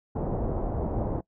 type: low-pass noise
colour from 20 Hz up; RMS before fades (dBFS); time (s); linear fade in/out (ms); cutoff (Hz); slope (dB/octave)
pink; -29; 0.15-1.21; 10; 790; 24
effects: noise-tail reverb RT60 0.1 s tail -22 dB re dry